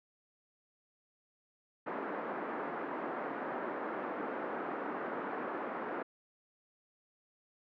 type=band-pass noise; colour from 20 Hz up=pink; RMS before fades=-39 dBFS; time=1.86-6.03 s; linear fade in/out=10 ms; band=260 to 1600 Hz; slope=24 dB/octave; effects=none